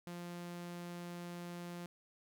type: tone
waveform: sawtooth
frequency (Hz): 174.3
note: F3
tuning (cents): -3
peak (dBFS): -40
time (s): 0.07-1.86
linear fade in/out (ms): 0
effects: none